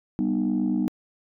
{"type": "chord", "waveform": "sine", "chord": "G augmented", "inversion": "none", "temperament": "just", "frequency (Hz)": [196, 245, 306.2], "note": ["G3", "B3", "D#4"], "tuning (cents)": [0, -14, -28], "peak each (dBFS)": [-25, -24, -25], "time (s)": [0.19, 0.88], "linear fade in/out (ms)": 0, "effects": ["tanh soft clip ceiling -16 dBFS"]}